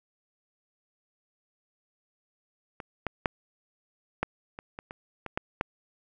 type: clicks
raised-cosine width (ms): 0.5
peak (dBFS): -23 / -14 / -9 / -11 / -24 / -23 / -24 / -21 / -13 / -11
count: 10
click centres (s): 2.802 / 3.067 / 3.258 / 4.23 / 4.589 / 4.789 / 4.909 / 5.263 / 5.375 / 5.611
effects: none